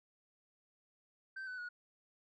sine tone with pitch steps, 1553 / 1502.7 / 1454 Hz, G6 / F#6 / F#6, -17 / +26 / -31 cents, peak -39 dBFS, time 1.36-1.69 s, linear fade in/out 10 ms, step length 110 ms, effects tanh soft clip ceiling -41 dBFS

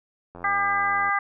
click train, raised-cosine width 1 ms, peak -27 dBFS, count 66, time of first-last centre 0.35-1.091 s, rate 87.7 Hz
harmonic tone, 400.8 Hz, G4, 38 cents sharp, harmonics 2 / 3 / 4 / 5, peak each -27 / -24 / -27 / -27 dBFS, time 0.44-1.19 s, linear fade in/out 5 ms
effects none

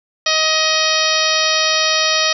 harmonic tone, 629 Hz, D#5, 19 cents sharp, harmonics 1 / 2 / 3 / 4 / 5 / 6 / 7 / 8 / 9, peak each -22 / -22 / -22 / -22 / -22 / -22 / -22 / -22 / -22 dBFS, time 0.26-2.33 s, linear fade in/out 5 ms, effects none

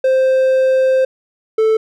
triangle tone pair in turn, 523.3 / 440 Hz, C5 / A4, 0 / 0 cents, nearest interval minor third, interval 300 cents, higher first, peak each -8 dBFS, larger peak neither, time 0.04-1.05 / 1.58-1.77 s, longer first, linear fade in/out 5 ms, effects none

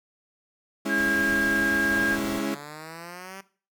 35% pulse chord, C# minor, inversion second, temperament equal, 207.7 / 277.2 / 329.6 Hz, G#3 / C#4 / E4, 0 / 0 / 0 cents, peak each -29 dBFS, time 0.85-2.55 s, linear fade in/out 10 ms
sine tone, 1619 Hz, G#6, 45 cents flat, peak -22 dBFS, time 0.88-2.18 s, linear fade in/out 50 ms
pink noise, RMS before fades -39 dBFS, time 0.98-2.39 s, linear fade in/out 0 ms
5% pulse exponential sweep, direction up, 112.1 to 196 Hz, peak -27 dBFS, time 1.92-3.41 s, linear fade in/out 5 ms
effects noise-tail reverb RT60 0.4 s tail -18 dB re dry

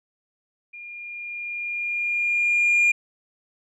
sine tone with level ramp, 2413 Hz, D7, 46 cents sharp, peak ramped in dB -37 to -12 dBFS, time 0.73-2.92 s, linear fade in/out 10 ms, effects tanh soft clip ceiling -14 dBFS

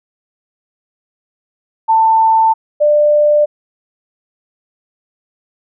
sine tone pair in turn, 891 / 594.7 Hz, A5 / D5, +22 / +22 cents, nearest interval perfect fifth, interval 700 cents, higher first, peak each -7 dBFS, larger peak neither, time 1.88-2.54 / 2.8-3.46 s, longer neither, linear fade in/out 20 ms, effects none

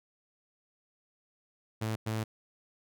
sawtooth tone bursts at uneven times, 110 Hz, A2, in tune, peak -27 dBFS, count 2, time 1.81-1.96 / 2.06-2.24 s, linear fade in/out 10 ms, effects none

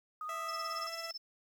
sine tone with vibrato, 1240 Hz, D#6, 6 cents flat, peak -38 dBFS, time 0.21-0.87 s, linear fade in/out 2 ms, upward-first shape triangle, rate 16 Hz, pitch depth 23 cents each way
15% pulse tone with pitch glide, 659.3 to 663.1 Hz, E5 to E5, 0 to +10 cents, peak -35 dBFS, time 0.29-1.11 s, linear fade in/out 2 ms, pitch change +10 cents, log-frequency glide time 0.67-0.92 s
sine tone with tremolo, 5274 Hz, E8, in tune, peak -38 dBFS, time 0.48-1.18 s, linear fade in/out 10 ms, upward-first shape sine, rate 18 Hz, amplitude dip 100%
effects 11-bit

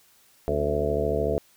harmonic tone with a mistuned harmonic, 73.42 Hz, D2, in tune, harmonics 1 / 2 / 3 / 4 / 5 / 6 / 7 / 8 / 9, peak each -31 / -33 / -36 / -36 / -33 / -27 / -30 / -36 / -29 dBFS, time 0.48-1.38 s, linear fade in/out 0 ms, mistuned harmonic 4, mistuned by -61 cents, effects white hiss -59 dBFS RMS until 1.56 s

